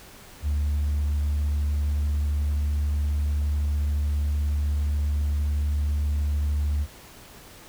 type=tone with tanh clipping; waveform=sine; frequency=73.42 Hz; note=D2; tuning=in tune; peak=-22 dBFS; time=0.42-6.87 s; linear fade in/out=50 ms; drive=1 dB; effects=pink hiss -47 dBFS RMS until 7.68 s